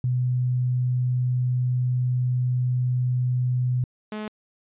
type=tone pair in turn; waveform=sine / sawtooth; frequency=125.3 / 213.3 Hz; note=B2 / G#3; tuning=+25 / +46 cents; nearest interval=major sixth; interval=921 cents; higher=second; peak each=-20 / -26 dBFS; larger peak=first; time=0.04-3.84 / 4.12-4.28 s; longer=first; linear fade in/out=2 ms; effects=resampled to 8000 Hz